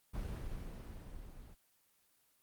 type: noise with level ramp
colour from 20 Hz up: brown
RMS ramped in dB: -39 to -53 dBFS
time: 0.13-1.55 s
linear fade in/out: 20 ms
effects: white hiss -73 dBFS RMS until 2.42 s + Opus 24 kbps